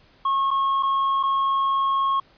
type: tone with dropouts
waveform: triangle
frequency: 1089 Hz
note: C#6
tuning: 31 cents flat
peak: -17 dBFS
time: 0.25-2.2 s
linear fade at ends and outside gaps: 5 ms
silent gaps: 0.507-0.511 / 0.827-0.831 / 1.23-1.234 s
effects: pink hiss -56 dBFS RMS until 2.37 s + resampled to 11025 Hz